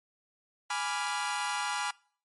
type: chord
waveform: sawtooth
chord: G# diminished seventh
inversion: none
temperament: equal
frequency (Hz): 830.6 / 987.8 / 1174.7 / 1396.9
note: G#5 / B5 / D6 / F6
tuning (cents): 0 / 0 / 0 / 0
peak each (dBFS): -31 / -32 / -35 / -33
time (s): 0.7-1.91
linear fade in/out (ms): 5
effects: noise-tail reverb RT60 0.5 s tail -24 dB re dry + MP3 48 kbps